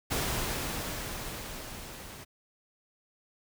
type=noise with level ramp; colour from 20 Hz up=pink; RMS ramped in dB=-30 to -46 dBFS; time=0.1-2.25 s; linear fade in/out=20 ms; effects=none